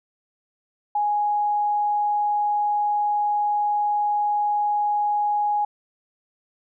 sine tone, 830.6 Hz, G#5, in tune, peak -19 dBFS, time 0.95-5.65 s, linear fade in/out 5 ms, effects none

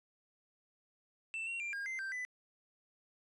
triangle tone with pitch steps, 2667 / 2740 / 2378 / 1618 / 2077 / 1567 / 1998 Hz, E7 / F7 / D7 / G#6 / C7 / G6 / B6, +20 / -34 / +21 / -46 / -13 / -1 / +20 cents, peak -36 dBFS, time 1.34-2.25 s, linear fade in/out 0 ms, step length 130 ms, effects resampled to 24000 Hz

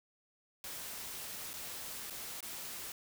white noise with dropouts, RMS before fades -44 dBFS, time 0.64-2.92 s, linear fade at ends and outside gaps 1 ms, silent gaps 1.532-1.538 / 2.1-2.106 / 2.406-2.427 s, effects none

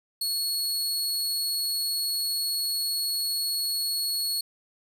sawtooth tone, 4353 Hz, C#8, 32 cents flat, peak -23 dBFS, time 0.21-4.41 s, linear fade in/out 5 ms, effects none

